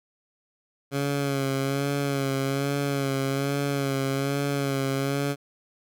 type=tone with vibrato; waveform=15% pulse; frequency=138.59 Hz; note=C#3; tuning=in tune; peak=-18 dBFS; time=0.91-5.36 s; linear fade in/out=50 ms; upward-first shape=sine; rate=1.2 Hz; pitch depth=39 cents each way; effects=none